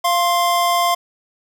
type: tone pair together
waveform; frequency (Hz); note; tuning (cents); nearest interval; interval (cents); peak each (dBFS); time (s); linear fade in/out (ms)
square; 694.3 / 1057; F5 / C6; -10 / +17; perfect fifth; 727; -18; 0.04-0.95; 10
effects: none